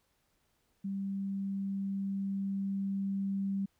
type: tone with level ramp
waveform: sine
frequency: 196 Hz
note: G3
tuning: in tune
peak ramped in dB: -33 to -30 dBFS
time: 0.84-3.66 s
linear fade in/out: 10 ms
effects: pink hiss -75 dBFS RMS until 3.79 s